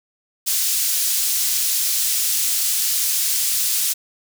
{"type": "high-pass noise", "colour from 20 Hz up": "pink", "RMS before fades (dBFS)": -20, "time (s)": [0.46, 3.94], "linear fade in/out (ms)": 20, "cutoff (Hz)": 5600, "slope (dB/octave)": 12, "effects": []}